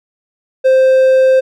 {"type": "tone", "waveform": "triangle", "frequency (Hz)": 523.3, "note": "C5", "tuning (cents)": 0, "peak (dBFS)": -4, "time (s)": [0.64, 1.41], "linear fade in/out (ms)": 20, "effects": []}